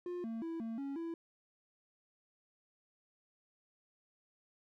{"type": "tone with pitch steps", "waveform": "triangle", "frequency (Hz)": [354.5, 226.6, 329.9, 226.4, 277.3, 332.7], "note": ["F4", "A#3", "E4", "A3", "C#4", "E4"], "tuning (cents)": [26, -49, 1, 50, 1, 16], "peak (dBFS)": -36, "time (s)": [0.06, 1.14], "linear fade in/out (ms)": 2, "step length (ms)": 180, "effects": []}